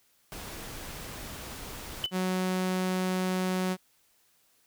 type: noise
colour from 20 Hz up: pink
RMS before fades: -41 dBFS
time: 0.32-2.06 s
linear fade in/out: 0 ms
type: tone with exponential decay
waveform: sine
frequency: 3009 Hz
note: F#7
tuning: 28 cents sharp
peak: -22 dBFS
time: 2.04-2.13 s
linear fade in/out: 1 ms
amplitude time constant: 19 ms
type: tone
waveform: sawtooth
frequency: 185 Hz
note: F#3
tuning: in tune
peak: -23 dBFS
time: 2.11-3.77 s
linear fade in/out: 50 ms
effects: white hiss -67 dBFS RMS until 4.66 s